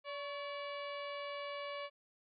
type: harmonic tone with a mistuned harmonic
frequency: 575 Hz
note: D5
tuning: 37 cents flat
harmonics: 1 / 2 / 3 / 4 / 5 / 6 / 7 / 8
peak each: -43 / -46 / -54 / -49 / -52 / -57 / -60 / -61 dBFS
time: 0.04-1.9 s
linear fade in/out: 50 ms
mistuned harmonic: 2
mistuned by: -54 cents
effects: none